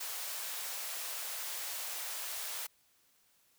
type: high-pass noise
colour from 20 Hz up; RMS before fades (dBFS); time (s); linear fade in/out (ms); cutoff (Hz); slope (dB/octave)
white; -40; 0-2.67; 10; 520; 24
effects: white hiss -70 dBFS RMS until 3.58 s